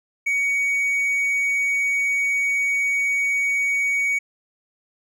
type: tone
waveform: triangle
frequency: 2246 Hz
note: C#7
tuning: 22 cents sharp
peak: -17 dBFS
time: 0.26-4.19 s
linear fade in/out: 10 ms
effects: none